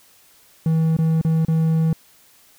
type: tone with dropouts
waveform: triangle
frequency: 161.1 Hz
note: E3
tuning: 39 cents flat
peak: -13 dBFS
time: 0.66-1.93 s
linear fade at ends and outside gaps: 2 ms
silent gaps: 0.967-0.987 / 1.214-1.248 / 1.45-1.483 s
effects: white hiss -53 dBFS RMS until 2.58 s